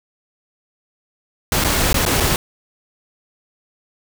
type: noise with dropouts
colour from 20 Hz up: pink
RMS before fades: -17 dBFS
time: 1.52-2.36 s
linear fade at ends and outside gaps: 1 ms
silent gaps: 1.64-1.646 / 1.93-1.943 / 2.052-2.062 / 2.201-2.205 s
effects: none